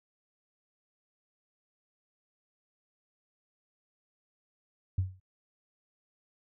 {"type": "tone with exponential decay", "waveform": "sine", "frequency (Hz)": 93.4, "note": "F#2", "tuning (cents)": 17, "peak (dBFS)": -22, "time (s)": [4.98, 5.2], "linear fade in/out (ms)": 5, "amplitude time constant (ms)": 47, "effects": ["noise-tail reverb RT60 0.1 s tail -23 dB re dry", "tanh soft clip ceiling -19 dBFS"]}